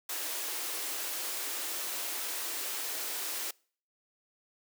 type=high-pass noise; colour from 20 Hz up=white; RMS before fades=-36 dBFS; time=0.09-3.51 s; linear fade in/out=5 ms; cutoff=280 Hz; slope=96 dB/octave; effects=noise-tail reverb RT60 0.5 s tail -26 dB re dry